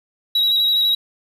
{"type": "tone with vibrato", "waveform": "triangle", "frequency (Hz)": 3859, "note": "B7", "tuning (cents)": -41, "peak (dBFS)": -13, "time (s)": [0.35, 0.95], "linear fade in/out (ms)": 5, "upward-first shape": "square", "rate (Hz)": 12, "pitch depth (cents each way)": 19, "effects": []}